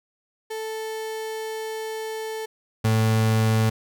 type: tone pair in turn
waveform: 35% pulse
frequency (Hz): 440 / 110.67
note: A4 / A2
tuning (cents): 0 / +11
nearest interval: 2 octaves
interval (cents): 2389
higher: first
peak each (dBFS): -27 / -16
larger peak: second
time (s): 0.5-2.46 / 2.84-3.7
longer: first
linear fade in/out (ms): 10
effects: none